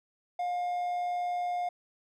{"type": "tone with amplitude modulation", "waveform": "triangle", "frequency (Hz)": 711, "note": "F5", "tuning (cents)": 31, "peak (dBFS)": -26, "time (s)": [0.39, 1.69], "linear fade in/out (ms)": 5, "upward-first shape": "sine", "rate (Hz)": 121, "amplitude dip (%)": 25, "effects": []}